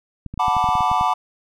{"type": "clicks", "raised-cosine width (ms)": 5, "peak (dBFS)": -18, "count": 11, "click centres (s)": [0.263, 0.34, 0.377, 0.482, 0.567, 0.642, 0.689, 0.754, 0.807, 0.915, 1.011]}
{"type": "chord", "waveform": "triangle", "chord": "B minor seventh", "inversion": "second", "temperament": "equal with one note detuned", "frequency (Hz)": [735.7, 880, 987.8, 1174.7], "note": ["F#5", "A5", "B5", "D6"], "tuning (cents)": [-10, 0, 0, 0], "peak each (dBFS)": -20, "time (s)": [0.39, 1.14], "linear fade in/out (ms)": 10}
{"effects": []}